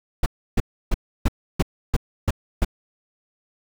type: noise bursts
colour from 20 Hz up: brown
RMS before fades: -17 dBFS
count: 8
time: 0.23-2.648 s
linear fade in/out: 5 ms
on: 31 ms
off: 310 ms
effects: none